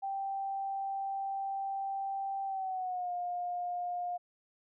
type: tone with pitch glide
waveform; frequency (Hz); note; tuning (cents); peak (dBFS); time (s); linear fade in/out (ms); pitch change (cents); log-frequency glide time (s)
sine; 783 to 709.8; G5 to F5; -2 to +28; -33; 0.02-4.18; 20; -170; 2.45-3.12
effects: none